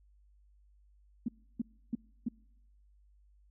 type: tone bursts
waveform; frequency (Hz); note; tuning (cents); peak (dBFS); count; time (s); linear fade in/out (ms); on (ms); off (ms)
sine; 233.1; A#3; 0; -29; 4; 1.26-2.286; 5; 24; 310
effects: noise-tail reverb RT60 0.9 s tail -26 dB re dry + added 50 Hz sine -61 dBFS peak until 3.5 s